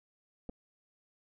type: clicks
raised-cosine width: 2 ms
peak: -30 dBFS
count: 2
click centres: 0.492 / 0.496 s
effects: none